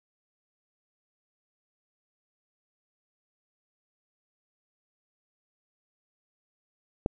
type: click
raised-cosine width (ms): 2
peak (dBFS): -12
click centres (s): 7.061
effects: none